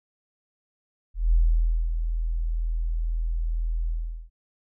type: tone with ADSR envelope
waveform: sine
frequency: 41.02 Hz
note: E1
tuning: 8 cents flat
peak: -15 dBFS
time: 1.14-4.3 s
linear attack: 190 ms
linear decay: 560 ms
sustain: -8 dB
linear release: 410 ms
effects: none